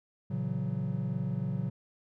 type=chord; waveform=triangle; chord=F# dominant seventh; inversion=first; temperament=just; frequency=115.62 / 138.75 / 166.5 / 185 Hz; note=A#2 / C#3 / E3 / F#3; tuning=-14 / +2 / +18 / 0 cents; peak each=-34 / -32 / -37 / -33 dBFS; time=0.3-1.7 s; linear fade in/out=10 ms; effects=none